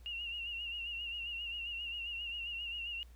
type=tone with vibrato; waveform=sine; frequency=2800 Hz; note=F7; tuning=4 cents sharp; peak=-38 dBFS; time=0.06-3.03 s; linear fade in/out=0 ms; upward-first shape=sine; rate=7.5 Hz; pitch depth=56 cents each way; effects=added 59 Hz sine -53 dBFS peak until 3.15 s + pink hiss -68 dBFS RMS until 3.15 s